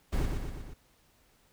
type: noise with echo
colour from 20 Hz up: brown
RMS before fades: -28 dBFS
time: 0.12-0.26 s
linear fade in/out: 10 ms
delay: 120 ms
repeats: 4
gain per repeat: -4 dB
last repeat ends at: 0.74 s
effects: pink hiss -66 dBFS RMS until 1.52 s